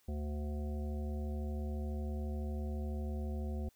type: harmonic tone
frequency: 74 Hz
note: D2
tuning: 14 cents sharp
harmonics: 1 / 3 / 5 / 7 / 9 / 10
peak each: -36 / -43 / -49 / -51 / -55 / -56 dBFS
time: 0.08-3.69 s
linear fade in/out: 5 ms
effects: white hiss -71 dBFS RMS until 3.75 s